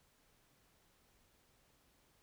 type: silence
effects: pink hiss -72 dBFS RMS until 2.22 s